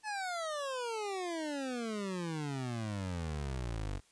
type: exponential sweep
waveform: 25% pulse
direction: down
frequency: 876 to 46.25 Hz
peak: -32 dBFS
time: 0.03-4.01 s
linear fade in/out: 50 ms
effects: white hiss -67 dBFS RMS until 4.11 s + resampled to 22050 Hz